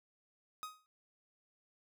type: tone with exponential decay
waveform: 45% pulse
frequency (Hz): 1255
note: D#6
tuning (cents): +15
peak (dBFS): -38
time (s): 0.63-0.86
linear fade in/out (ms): 0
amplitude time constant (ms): 48
effects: none